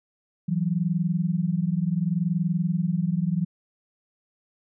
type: tone pair together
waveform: sine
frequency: 164.32 / 185 Hz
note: E3 / F#3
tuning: -5 / 0 cents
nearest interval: major second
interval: 205 cents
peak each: -24 / -25 dBFS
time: 0.48-3.45 s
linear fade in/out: 10 ms
effects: none